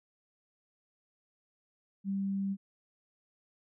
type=tone; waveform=sine; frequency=196 Hz; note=G3; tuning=in tune; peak=-30 dBFS; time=2.04-2.57 s; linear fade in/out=50 ms; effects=none